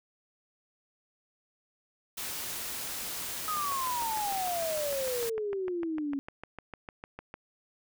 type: noise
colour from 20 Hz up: white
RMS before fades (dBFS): -37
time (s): 2.17-5.3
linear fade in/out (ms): 10
type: exponential sweep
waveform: sine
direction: down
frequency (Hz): 1271 to 273.5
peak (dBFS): -30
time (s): 3.48-6.19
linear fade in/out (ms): 0
type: click train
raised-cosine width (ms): 0.5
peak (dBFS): -26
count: 26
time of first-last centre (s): 3.57-7.341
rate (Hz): 6.63
effects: none